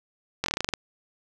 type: slowing click train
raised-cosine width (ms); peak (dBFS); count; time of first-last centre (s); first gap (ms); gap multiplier
0.2; -8; 10; 0.44-0.737; 21; 1.11
effects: none